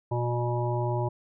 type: harmonic tone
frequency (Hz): 120.8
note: B2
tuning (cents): -38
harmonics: 1 / 3 / 5 / 7 / 8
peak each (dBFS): -27 / -32 / -34 / -35 / -36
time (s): 0.11-1.09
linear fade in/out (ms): 10
effects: none